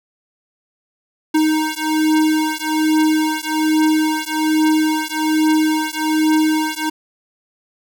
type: beating tone pair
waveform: square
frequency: 311.1 / 312.3 Hz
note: D#4 / D#4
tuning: 0 / +7 cents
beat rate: 1.2 Hz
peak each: -18 dBFS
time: 1.34-6.9 s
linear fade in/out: 10 ms
effects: none